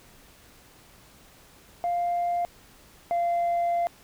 sine tone pair in turn, 698.5 / 690.5 Hz, F5 / F5, 0 / -20 cents, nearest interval unison, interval 20 cents, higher first, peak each -22 / -20 dBFS, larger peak second, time 1.84-2.45 / 3.11-3.87 s, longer second, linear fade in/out 0 ms, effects tanh soft clip ceiling -21 dBFS + pink hiss -54 dBFS RMS until 4.03 s

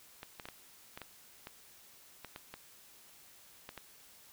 clicks, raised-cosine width 0.3 ms, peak -28 dBFS, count 12, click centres 0.231 / 0.398 / 0.455 / 0.487 / 0.975 / 1.017 / 1.471 / 2.247 / 2.361 / 2.54 / 3.691 / 3.777 s, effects white hiss -59 dBFS RMS until 4.32 s

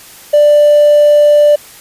triangle tone with hard clipping, 590 Hz, D5, 8 cents sharp, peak -4 dBFS, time 0.33-1.56 s, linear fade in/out 10 ms, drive 4 dB, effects white hiss -36 dBFS RMS until 1.8 s + resampled to 32000 Hz

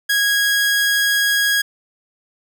sawtooth tone, 1649 Hz, G#6, 13 cents flat, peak -11 dBFS, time 0.09-1.62 s, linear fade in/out 10 ms, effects none

